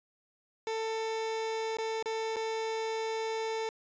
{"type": "tone with dropouts", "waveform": "30% pulse", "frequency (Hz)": 445.2, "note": "A4", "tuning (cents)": 20, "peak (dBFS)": -29, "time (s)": [0.67, 3.69], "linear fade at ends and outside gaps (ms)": 1, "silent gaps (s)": [[1.77, 1.785], [2.026, 2.058], [2.36, 2.366]], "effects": ["resampled to 16000 Hz"]}